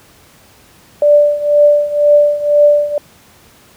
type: tone with tremolo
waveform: sine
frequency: 587.3 Hz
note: D5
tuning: in tune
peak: -3 dBFS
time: 1.02-2.98 s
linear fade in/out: 2 ms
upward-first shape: triangle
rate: 2 Hz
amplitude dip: 85%
effects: pink hiss -45 dBFS RMS until 3.76 s + high-pass 60 Hz 12 dB/octave